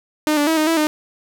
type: tone with pitch steps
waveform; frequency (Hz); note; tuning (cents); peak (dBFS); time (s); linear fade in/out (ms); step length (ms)
sawtooth; 304.9 / 291.8 / 322.1 / 309.1 / 328.2 / 304.9; D#4 / D4 / E4 / D#4 / E4 / D#4; -35 / -11 / -40 / -11 / -8 / -35; -11; 0.27-0.87; 0; 100
effects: none